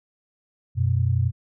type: tone pair together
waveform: sine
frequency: 92.5 / 123.47 Hz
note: F#2 / B2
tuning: 0 / 0 cents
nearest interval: perfect fourth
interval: 500 cents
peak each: -21 dBFS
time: 0.75-1.32 s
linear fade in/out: 50 ms
effects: none